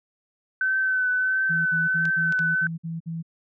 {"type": "tone with vibrato", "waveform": "sine", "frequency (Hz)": 1522, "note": "F#6", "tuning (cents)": 48, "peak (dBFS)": -20, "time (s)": [0.61, 2.67], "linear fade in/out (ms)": 2, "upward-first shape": "triangle", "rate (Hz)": 1.5, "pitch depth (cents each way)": 30}
{"type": "tone bursts", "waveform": "sine", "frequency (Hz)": 164.81, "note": "E3", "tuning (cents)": 0, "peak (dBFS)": -28, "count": 8, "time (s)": [1.49, 3.228], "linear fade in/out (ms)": 20, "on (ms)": 170, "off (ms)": 54}
{"type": "clicks", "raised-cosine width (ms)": 0.2, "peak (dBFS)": -20, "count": 3, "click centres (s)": [2.054, 2.324, 2.391]}
{"effects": []}